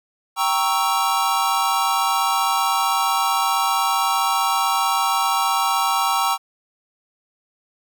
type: chord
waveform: square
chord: G diminished seventh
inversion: none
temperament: equal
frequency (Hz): 784 / 932.3 / 1108.7 / 1318.5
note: G5 / Bb5 / Db6 / Fb6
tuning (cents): 0 / 0 / 0 / 0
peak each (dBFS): -24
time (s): 0.36-6.38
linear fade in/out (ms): 50
effects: none